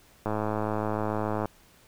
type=click train; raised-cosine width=1 ms; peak=-15 dBFS; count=129; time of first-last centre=0.26-1.456 s; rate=107 Hz; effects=pink hiss -58 dBFS RMS until 1.87 s